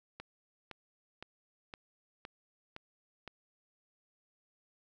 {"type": "click train", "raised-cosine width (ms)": 0.3, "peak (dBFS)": -28, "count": 7, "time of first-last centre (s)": [0.2, 3.277], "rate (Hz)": 1.95, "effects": []}